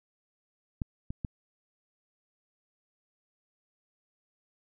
clicks, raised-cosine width 5 ms, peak -19 / -23 / -20 dBFS, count 3, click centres 0.818 / 1.105 / 1.248 s, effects none

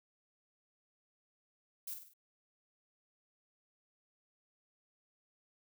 violet noise with echo, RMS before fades -42 dBFS, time 1.87-1.94 s, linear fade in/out 5 ms, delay 49 ms, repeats 4, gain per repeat -6 dB, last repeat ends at 2.136 s, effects none

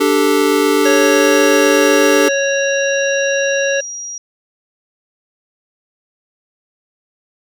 square chord, D suspended fourth, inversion none, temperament equal, 293.7 / 392 / 440 Hz, D4 / G4 / A4, 0 / 0 / 0 cents, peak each -16 dBFS, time 0-2.29 s, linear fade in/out 10 ms
harmonic tone, 554 Hz, C#5, 1 cent flat, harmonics 1 / 3 / 5 / 7, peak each -15 / -19 / -23 / -29 dBFS, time 0.85-3.81 s, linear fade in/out 10 ms
sine tone, 5730 Hz, F8, 44 cents sharp, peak -24 dBFS, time 0.85-4.18 s, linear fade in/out 2 ms
effects none

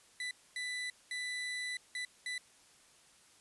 30% pulse tone bursts at uneven times, 1988 Hz, B6, 11 cents sharp, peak -34 dBFS, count 5, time 0.2-0.31 / 0.56-0.9 / 1.11-1.77 / 1.95-2.05 / 2.26-2.38 s, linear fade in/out 2 ms, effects white hiss -63 dBFS RMS until 3.4 s + resampled to 24000 Hz

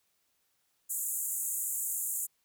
pink band-pass noise, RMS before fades -34 dBFS, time 0.89-2.27 s, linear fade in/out 20 ms, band 6900 to 16000 Hz, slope 96 dB/octave, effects white hiss -75 dBFS RMS until 2.44 s

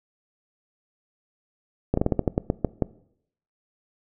slowing click train, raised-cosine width 2 ms, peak -7 dBFS, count 11, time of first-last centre 1.94-2.823 s, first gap 34 ms, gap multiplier 1.2, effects noise-tail reverb RT60 0.7 s tail -20 dB re dry

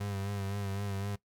35% pulse tone with vibrato, 99.5 Hz, G2, 26 cents sharp, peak -32 dBFS, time 0-1.16 s, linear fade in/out 10 ms, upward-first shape sine, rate 3.9 Hz, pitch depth 39 cents each way, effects noise-tail reverb RT60 0.1 s tail -19 dB re dry

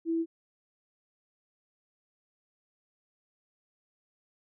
sine tone, 329.6 Hz, E4, in tune, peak -26 dBFS, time 0.05-0.26 s, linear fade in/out 50 ms, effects none

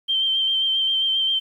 sine tone with vibrato, 3136 Hz, G7, in tune, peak -18 dBFS, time 0.08-1.4 s, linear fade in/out 20 ms, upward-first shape sine, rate 7.5 Hz, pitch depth 23 cents each way, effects 9-bit

